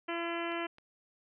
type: harmonic tone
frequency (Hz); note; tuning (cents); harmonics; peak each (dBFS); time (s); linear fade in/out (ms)
338.7; E4; +47; 1 / 2 / 3 / 4 / 5 / 6 / 7 / 8 / 9; -37 / -40 / -42 / -43 / -44 / -45 / -45 / -46 / -47; 0.08-0.67; 10
type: clicks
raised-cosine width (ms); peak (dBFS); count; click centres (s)
0.3; -39; 2; 0.52 / 0.784
effects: none